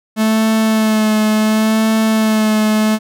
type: tone with vibrato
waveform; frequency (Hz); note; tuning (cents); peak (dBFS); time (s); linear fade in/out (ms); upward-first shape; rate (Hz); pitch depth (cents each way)
45% pulse; 217.8; A3; -17; -11; 0.16-2.99; 50; sine; 0.7; 23
effects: none